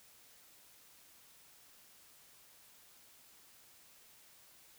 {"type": "silence", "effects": ["white hiss -62 dBFS RMS until 4.78 s"]}